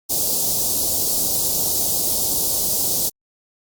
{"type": "band-stop noise", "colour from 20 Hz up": "white", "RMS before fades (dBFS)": -20, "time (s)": [0.09, 3.1], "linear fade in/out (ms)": 20, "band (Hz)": [740, 4500], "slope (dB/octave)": 24, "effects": ["Opus 48 kbps"]}